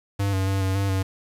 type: tone with pitch steps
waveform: square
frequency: 99.5 / 95.5 / 97.2 / 95.2 / 98.6 / 95.5 Hz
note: G2 / G2 / G2 / F#2 / G2 / G2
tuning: +26 / -45 / -14 / +50 / +11 / -45 cents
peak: -22 dBFS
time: 0.19-1.03 s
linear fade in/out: 10 ms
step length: 140 ms
effects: resampled to 32000 Hz + 8-bit